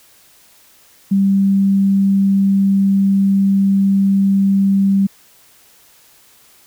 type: tone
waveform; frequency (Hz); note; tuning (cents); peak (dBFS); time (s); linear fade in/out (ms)
sine; 196; G3; 0; -10; 1.11-5.07; 10
effects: white hiss -49 dBFS RMS until 6.66 s